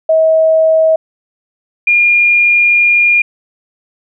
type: tone pair in turn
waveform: sine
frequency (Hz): 640 / 2416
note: D#5 / D7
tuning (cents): +49 / +48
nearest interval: octave + major seventh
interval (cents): 2299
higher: second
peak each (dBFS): -6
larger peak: neither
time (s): 0.09-0.96 / 1.87-3.22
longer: second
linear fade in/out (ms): 5
effects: none